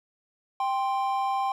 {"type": "tone pair together", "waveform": "triangle", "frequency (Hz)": [786.5, 1046.5], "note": ["G5", "C6"], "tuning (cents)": [6, 0], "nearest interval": "perfect fourth", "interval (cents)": 494, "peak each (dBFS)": [-24, -27], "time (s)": [0.6, 1.52], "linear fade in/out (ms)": 2, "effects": []}